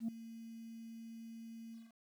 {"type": "tone with ADSR envelope", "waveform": "sine", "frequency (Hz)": 227.4, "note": "A#3", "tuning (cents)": -43, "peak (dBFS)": -31, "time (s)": [0, 1.93], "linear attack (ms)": 83, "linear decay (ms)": 5, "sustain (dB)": -16, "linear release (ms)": 190, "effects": ["tanh soft clip ceiling -32 dBFS", "11-bit"]}